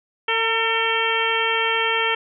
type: harmonic tone with a mistuned harmonic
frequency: 451.1 Hz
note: A4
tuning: 43 cents sharp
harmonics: 1 / 2 / 3 / 4 / 5 / 6 / 7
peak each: -26 / -26 / -26 / -26 / -26 / -26 / -26 dBFS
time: 0.28-2.15 s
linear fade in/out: 5 ms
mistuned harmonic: 2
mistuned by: +22 cents
effects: none